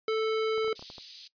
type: tone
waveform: square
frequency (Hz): 440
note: A4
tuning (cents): 0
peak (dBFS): -26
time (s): 0.08-0.73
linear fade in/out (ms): 2
type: clicks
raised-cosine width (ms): 1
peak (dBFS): -33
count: 7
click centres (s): 0.579 / 0.646 / 0.679 / 0.794 / 0.825 / 0.901 / 0.982
type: high-pass noise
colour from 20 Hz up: pink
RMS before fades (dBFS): -41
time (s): 0.75-1.28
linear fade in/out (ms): 10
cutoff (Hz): 3900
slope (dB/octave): 24
effects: noise-tail reverb RT60 0.1 s tail -19 dB re dry + resampled to 11025 Hz